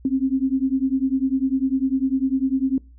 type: beating tone pair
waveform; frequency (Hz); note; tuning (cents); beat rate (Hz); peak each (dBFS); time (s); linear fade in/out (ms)
sine; 260.9 / 270.9; C4 / C#4; -5 / -40; 10; -21; 0.05-2.78; 2
effects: noise-tail reverb RT60 0.3 s tail -23 dB re dry + added 60 Hz sine -44 dBFS peak until 2.98 s